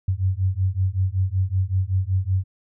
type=beating tone pair; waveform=sine; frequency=91.8 / 97.1 Hz; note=F#2 / G2; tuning=-13 / -16 cents; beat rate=5.3 Hz; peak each=-22 dBFS; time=0.08-2.44 s; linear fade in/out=5 ms; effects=none